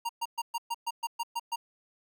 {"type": "tone bursts", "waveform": "square", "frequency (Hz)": 934, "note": "A#5", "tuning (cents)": 3, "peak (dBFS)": -30, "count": 10, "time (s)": [0.05, 1.56], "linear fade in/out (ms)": 10, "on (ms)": 43, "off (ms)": 120, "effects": []}